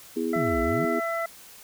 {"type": "chord", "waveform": "sine", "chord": "E major", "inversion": "second", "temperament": "just", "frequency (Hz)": [247.2, 329.6, 412], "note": ["B3", "E4", "G#4"], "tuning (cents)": [2, 0, -14], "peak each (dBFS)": -29, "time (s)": [0.16, 1], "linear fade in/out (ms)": 10}
{"type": "harmonic tone", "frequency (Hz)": 668, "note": "E5", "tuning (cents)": 23, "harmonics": [1, 2, 3], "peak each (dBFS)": [-28, -31, -33], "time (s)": [0.33, 1.26], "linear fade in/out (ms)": 5}
{"type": "exponential two-way sweep", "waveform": "sine", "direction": "down then up", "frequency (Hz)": [185, 56.5, 185], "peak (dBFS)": -29, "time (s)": [0.36, 0.85], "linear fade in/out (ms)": 0, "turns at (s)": 0.61}
{"effects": ["white hiss -48 dBFS RMS until 1.63 s"]}